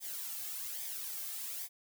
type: noise with flanger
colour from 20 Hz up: blue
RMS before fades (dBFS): -41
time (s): 0-1.69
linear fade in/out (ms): 50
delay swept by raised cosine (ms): 0.71 to 2.11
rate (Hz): 1.2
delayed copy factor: -0.6
effects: none